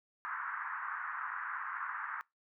white band-pass noise, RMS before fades -40 dBFS, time 0.25-2.21 s, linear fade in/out 0 ms, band 1000 to 1700 Hz, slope 48 dB/octave, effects noise-tail reverb RT60 0.2 s tail -23 dB re dry

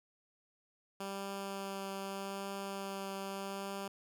10% pulse tone with vibrato, 196 Hz, G3, in tune, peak -31 dBFS, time 1-3.88 s, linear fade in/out 5 ms, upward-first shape triangle, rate 0.82 Hz, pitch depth 11 cents each way, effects none

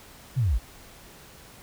sine linear sweep, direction down, 140 to 41.39 Hz, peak -20 dBFS, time 0.36-0.59 s, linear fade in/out 20 ms, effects pink hiss -49 dBFS RMS until 1.62 s

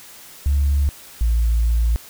sine tone pair in turn, 70.8 / 57.18 Hz, C#2 / A#1, +37 / -33 cents, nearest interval major third, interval 370 cents, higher first, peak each -13 dBFS, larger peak neither, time 0.46-0.89 / 1.21-1.96 s, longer second, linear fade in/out 0 ms, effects tanh soft clip ceiling -11 dBFS + white hiss -42 dBFS RMS until 2.09 s

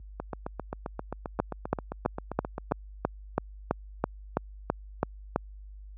two click trains, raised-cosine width 1 ms, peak -19 / -10 dBFS, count 20 / 13, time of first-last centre 0.2-2.713 / 1.4-5.36 s, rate 7.56 / 3.03 Hz, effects added 50 Hz sine -34 dBFS peak until 5.97 s + high-pass 80 Hz 12 dB/octave

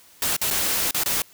white noise with dropouts, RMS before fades -23 dBFS, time 0.22-1.22 s, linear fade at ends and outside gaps 2 ms, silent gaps 0.366-0.414 / 0.504-0.509 / 0.91-0.945 / 1.036-1.059 s, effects white hiss -52 dBFS RMS until 1.33 s

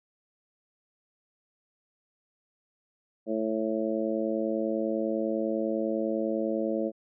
harmonic tone, 110 Hz, A2, in tune, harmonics 2 / 3 / 4 / 5 / 6, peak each -32 / -31 / -35 / -31 / -37 dBFS, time 3.26-6.92 s, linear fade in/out 50 ms, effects none

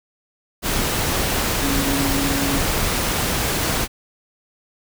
sine tone in noise, 277.2 Hz, C#4, in tune, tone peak -22 dBFS, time 1.6-2.62 s, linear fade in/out 50 ms, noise pink, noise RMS -21 dBFS, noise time 0.62-3.88 s, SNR -4 dB, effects none

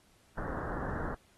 pink low-pass noise, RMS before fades -37 dBFS, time 0.37-1.15 s, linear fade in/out 10 ms, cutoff 1800 Hz, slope 96 dB/octave, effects pink hiss -66 dBFS RMS until 1.37 s + AAC 32 kbps

